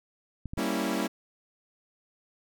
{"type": "clicks", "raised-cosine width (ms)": 5, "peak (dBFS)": -24, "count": 3, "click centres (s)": [0.457, 0.535, 0.577]}
{"type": "chord", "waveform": "sawtooth", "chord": "G diminished seventh", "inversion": "none", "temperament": "equal", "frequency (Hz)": [196, 233.1, 277.2, 329.6], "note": ["G3", "Bb3", "Db4", "Fb4"], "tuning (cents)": [0, 0, 0, 0], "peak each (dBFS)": -29, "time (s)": [0.57, 1.08], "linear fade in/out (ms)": 20}
{"effects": []}